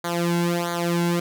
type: tone with flanger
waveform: sawtooth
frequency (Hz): 172.2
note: F3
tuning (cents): -24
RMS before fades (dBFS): -23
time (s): 0.04-1.2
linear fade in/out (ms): 5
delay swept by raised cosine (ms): 0.37 to 1.67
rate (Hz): 1.5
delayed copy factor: -0.95
effects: none